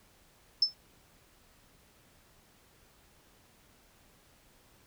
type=tone with exponential decay; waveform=sine; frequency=5274 Hz; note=E8; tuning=in tune; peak=-18 dBFS; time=0.62-0.74 s; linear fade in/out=5 ms; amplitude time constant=24 ms; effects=pink hiss -63 dBFS RMS until 4.86 s